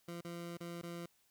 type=tone with dropouts; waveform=20% pulse; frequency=171.3 Hz; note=F3; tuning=33 cents flat; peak=-38 dBFS; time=0.08-1.06 s; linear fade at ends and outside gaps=5 ms; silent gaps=0.21-0.247 / 0.572-0.605 / 0.816-0.832 s; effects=white hiss -73 dBFS RMS until 1.3 s